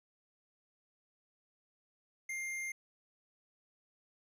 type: tone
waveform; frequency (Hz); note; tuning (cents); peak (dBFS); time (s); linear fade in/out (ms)
square; 2110; C7; +14; -38; 2.29-2.72; 5
effects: low-pass 12000 Hz 12 dB/octave